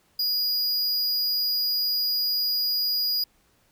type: tone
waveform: square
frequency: 4891 Hz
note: D#8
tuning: 31 cents flat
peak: -23 dBFS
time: 0.19-3.24 s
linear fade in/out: 5 ms
effects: pink hiss -64 dBFS RMS until 3.71 s